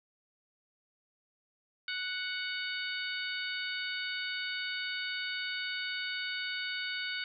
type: harmonic tone with a mistuned harmonic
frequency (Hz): 740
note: F#5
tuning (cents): 0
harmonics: 2 / 3 / 4 / 5 / 6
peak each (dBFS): -38 / -40 / -41 / -42 / -43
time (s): 1.88-7.24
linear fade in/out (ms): 2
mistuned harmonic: 6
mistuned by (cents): +17
effects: none